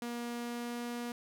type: tone with pitch glide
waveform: sawtooth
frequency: 238.2 to 239.6 Hz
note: A#3 to A#3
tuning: +38 to +48 cents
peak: -33 dBFS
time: 0.02-1.12 s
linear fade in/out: 2 ms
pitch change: +10 cents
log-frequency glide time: 0.34-0.86 s
effects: none